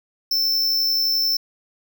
square tone with amplitude modulation, 5330 Hz, E8, 18 cents sharp, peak -17 dBFS, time 0.31-1.37 s, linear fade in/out 5 ms, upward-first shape sine, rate 71.5 Hz, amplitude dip 25%, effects none

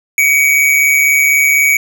square tone with amplitude modulation, 2264 Hz, C#7, 36 cents sharp, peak -6 dBFS, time 0.18-1.77 s, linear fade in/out 2 ms, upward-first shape sine, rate 144 Hz, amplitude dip 55%, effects none

